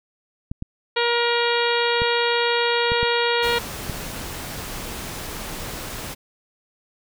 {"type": "clicks", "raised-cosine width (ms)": 5, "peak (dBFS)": -16, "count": 6, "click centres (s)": [0.515, 0.624, 2.019, 2.919, 3.03, 3.897]}
{"type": "harmonic tone", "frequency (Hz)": 473.8, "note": "A#4", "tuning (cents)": 28, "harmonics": [1, 2, 3, 4, 5, 6, 7, 8, 9], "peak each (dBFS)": [-22, -25, -27, -28, -29, -30, -30, -31, -32], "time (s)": [0.96, 3.59], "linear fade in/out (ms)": 10}
{"type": "noise", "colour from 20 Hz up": "pink", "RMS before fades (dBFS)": -32, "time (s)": [3.42, 6.15], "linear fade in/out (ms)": 20}
{"effects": []}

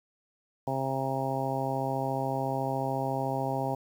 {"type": "harmonic tone", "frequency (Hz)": 133.9, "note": "C3", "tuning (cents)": 40, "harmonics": [1, 2, 3, 4, 5, 6, 7], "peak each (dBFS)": [-34, -36, -38, -36, -35, -34, -37], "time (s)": [0.67, 3.75], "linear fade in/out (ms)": 5, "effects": ["9-bit"]}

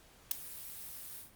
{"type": "noise with ADSR envelope", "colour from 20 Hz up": "blue", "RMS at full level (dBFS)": -26, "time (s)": [0.31, 1.31], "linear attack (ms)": 3, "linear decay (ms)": 8, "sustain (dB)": -20, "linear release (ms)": 140, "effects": ["pink hiss -61 dBFS RMS until 1.35 s", "Opus 48 kbps"]}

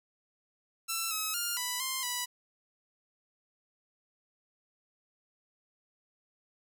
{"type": "tone with pitch steps", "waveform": "5% pulse", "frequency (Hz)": [1338, 1282, 1407, 989, 1050, 983], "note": ["E6", "E6", "F6", "B5", "C6", "B5"], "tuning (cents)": [25, -49, 12, 2, 6, -8], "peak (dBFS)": -20, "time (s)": [0.88, 2.26], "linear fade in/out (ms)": 20, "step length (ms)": 230, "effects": []}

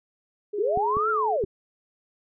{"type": "tone with pitch glide", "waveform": "sine", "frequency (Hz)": [415.3, 431.9], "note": ["G#4", "A4"], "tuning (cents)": [0, -32], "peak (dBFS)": -27, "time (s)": [0.53, 1.37], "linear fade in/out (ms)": 10, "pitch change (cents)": 68, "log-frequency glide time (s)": [0.84, 1.05]}
{"type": "linear two-way sweep", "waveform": "sine", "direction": "up then down", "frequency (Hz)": [349.2, 1404, 349.2], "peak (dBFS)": -22, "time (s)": [0.58, 1.45], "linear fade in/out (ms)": 10, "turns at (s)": 1.1}
{"type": "clicks", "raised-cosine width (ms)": 3, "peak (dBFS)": -20, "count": 3, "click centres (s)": [0.774, 0.969, 1.439]}
{"effects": []}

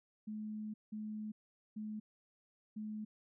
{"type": "tone bursts at uneven times", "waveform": "sine", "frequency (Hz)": 214, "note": "A3", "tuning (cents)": -48, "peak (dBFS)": -40, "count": 4, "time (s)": [[0.27, 0.74], [0.92, 1.32], [1.76, 2], [2.76, 3.05]], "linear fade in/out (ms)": 10, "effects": []}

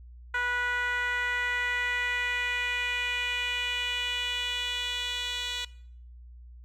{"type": "tone with band-pass filter sweep", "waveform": "10% pulse", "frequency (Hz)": 489.8, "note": "B4", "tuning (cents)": -14, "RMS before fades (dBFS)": -30, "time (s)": [0.34, 5.65], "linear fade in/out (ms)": 5, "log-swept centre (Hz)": [1500, 3900], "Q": 2.8, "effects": ["noise-tail reverb RT60 0.6 s tail -20 dB re dry", "added 60 Hz sine -45 dBFS peak until 6.64 s"]}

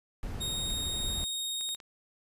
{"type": "noise", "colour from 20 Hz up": "brown", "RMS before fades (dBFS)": -37, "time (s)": [0.23, 1.24], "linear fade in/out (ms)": 0}
{"type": "tone", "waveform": "sawtooth", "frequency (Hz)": 3729, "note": "A#7", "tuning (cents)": 0, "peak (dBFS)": -29, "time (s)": [0.4, 1.76], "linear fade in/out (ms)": 20}
{"type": "clicks", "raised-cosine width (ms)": 0.2, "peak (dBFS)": -31, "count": 5, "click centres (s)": [0.702, 1.61, 1.69, 1.748, 1.802]}
{"effects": ["resampled to 32000 Hz"]}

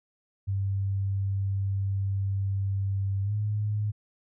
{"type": "tone with pitch glide", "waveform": "sine", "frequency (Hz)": [98, 105.03], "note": ["G2", "G#2"], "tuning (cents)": [0, 20], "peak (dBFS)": -25, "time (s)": [0.47, 3.92], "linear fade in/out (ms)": 20, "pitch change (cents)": 120, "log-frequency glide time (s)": [3.23, 3.33], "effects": []}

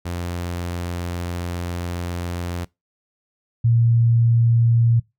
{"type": "tone pair in turn", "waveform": ["sawtooth", "sine"], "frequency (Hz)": [87.31, 116.54], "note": ["F2", "A#2"], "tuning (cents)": [0, 0], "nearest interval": "perfect fourth", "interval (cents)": 500, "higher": "second", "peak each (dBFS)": [-21, -13], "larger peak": "second", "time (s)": [[0.05, 2.65], [3.64, 5]], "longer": "first", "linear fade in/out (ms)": 10, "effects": ["noise-tail reverb RT60 0.2 s tail -22 dB re dry"]}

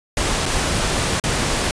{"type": "noise with dropouts", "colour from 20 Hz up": "pink", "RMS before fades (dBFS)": -20, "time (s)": [0.17, 1.71], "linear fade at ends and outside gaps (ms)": 2, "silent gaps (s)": [[0.457, 0.461], [1.199, 1.238]], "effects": ["resampled to 22050 Hz"]}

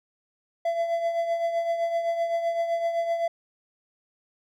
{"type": "tone with tremolo", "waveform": "triangle", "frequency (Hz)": 674, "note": "E5", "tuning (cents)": 38, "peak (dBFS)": -19, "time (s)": [0.65, 3.28], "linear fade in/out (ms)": 5, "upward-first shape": "triangle", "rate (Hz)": 7.8, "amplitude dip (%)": 60, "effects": []}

